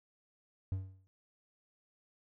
triangle tone with exponential decay, 95 Hz, F#2, 46 cents sharp, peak -28 dBFS, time 0.72-1.07 s, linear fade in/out 0 ms, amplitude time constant 76 ms, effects none

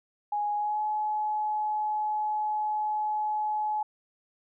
sine tone with pitch glide, 830.6 to 850.5 Hz, G#5 to G#5, 0 to +41 cents, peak -26 dBFS, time 0.32-3.83 s, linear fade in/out 5 ms, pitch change +41 cents, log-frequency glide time 0.56-0.81 s, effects none

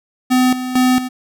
square tone with tremolo, 253.8 Hz, B3, 47 cents sharp, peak -11 dBFS, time 0.3-1.09 s, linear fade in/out 20 ms, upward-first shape square, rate 2.2 Hz, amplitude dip 70%, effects none

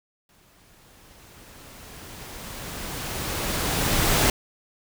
pink noise with exponential growth, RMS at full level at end -19 dBFS, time 0.29-4.3 s, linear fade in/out 2 ms, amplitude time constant 870 ms, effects none

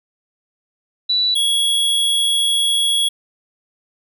sine / square tone pair in turn, 3951 / 3338 Hz, B7 / G#7, 0 / +8 cents, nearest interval minor third, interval 292 cents, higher first, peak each -14 / -15 dBFS, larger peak first, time 1.09-1.35 / 1.35-3.09 s, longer second, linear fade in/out 10 ms, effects none

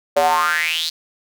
square tone with high-pass filter sweep, 81.3 Hz, E2, 23 cents flat, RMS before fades -18 dBFS, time 0.16-0.9 s, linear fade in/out 10 ms, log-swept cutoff 560 to 4400 Hz, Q 6.8, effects none

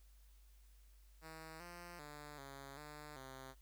5% pulse tone with pitch steps, 159.9 / 174.2 / 147.9 / 137.9 / 149.6 / 132.3 Hz, D#3 / F3 / D3 / C#3 / D3 / C3, +48 / -4 / +13 / -9 / +32 / +20 cents, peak -40 dBFS, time 1.21-3.55 s, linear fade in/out 50 ms, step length 390 ms, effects added 50 Hz sine -61 dBFS peak until 3.61 s + white hiss -74 dBFS RMS until 3.61 s

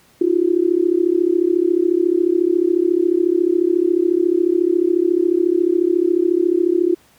sine tone with amplitude modulation, 349.2 Hz, F4, in tune, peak -9 dBFS, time 0.21-6.95 s, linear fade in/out 5 ms, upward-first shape sine, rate 34.1 Hz, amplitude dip 95%, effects pink hiss -53 dBFS RMS until 7.18 s + high-pass 80 Hz 12 dB/octave

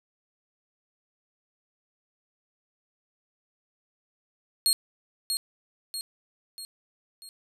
25% pulse tone with echo, 4272 Hz, C8, 35 cents sharp, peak -15 dBFS, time 4.66-4.73 s, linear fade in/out 0 ms, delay 640 ms, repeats 4, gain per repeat -6 dB, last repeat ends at 7.29 s, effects none

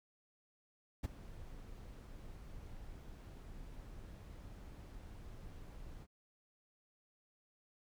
brown noise with ADSR envelope, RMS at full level -34 dBFS, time 1.03-6.07 s, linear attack 14 ms, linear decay 22 ms, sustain -17 dB, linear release 44 ms, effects none

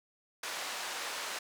pink band-pass noise, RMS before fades -39 dBFS, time 0.43-1.39 s, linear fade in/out 5 ms, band 780 to 8200 Hz, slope 12 dB/octave, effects none

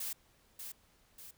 blue noise with echo, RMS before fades -39 dBFS, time 0-0.13 s, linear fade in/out 5 ms, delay 590 ms, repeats 2, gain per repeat -6 dB, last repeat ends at 1.31 s, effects pink hiss -68 dBFS RMS until 1.37 s

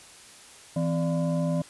sine tone with frequency modulation, 164.81 Hz, E3, in tune, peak -23 dBFS, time 0.76-1.62 s, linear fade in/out 5 ms, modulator 424 Hz, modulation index 0.93, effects white hiss -49 dBFS RMS until 1.69 s + resampled to 24000 Hz

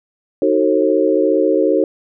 sine chord, D# diminished seventh, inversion none, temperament just, 311.1 / 373.4 / 448 / 537.6 Hz, D#4 / F#4 / A4 / C5, 0 / +16 / +31 / +47 cents, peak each -17 dBFS, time 0.42-1.84 s, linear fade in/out 2 ms, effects none

